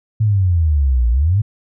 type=exponential two-way sweep; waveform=sine; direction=down then up; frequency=111.9 to 56.8 to 111.9 Hz; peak=-11 dBFS; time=0.2-1.42 s; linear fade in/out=10 ms; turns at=1.1 s; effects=none